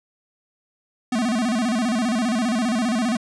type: tone with vibrato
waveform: square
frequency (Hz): 232.5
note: A#3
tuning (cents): -4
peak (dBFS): -20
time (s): 1.12-3.17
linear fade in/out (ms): 5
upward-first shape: square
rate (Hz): 15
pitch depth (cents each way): 130
effects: resampled to 22050 Hz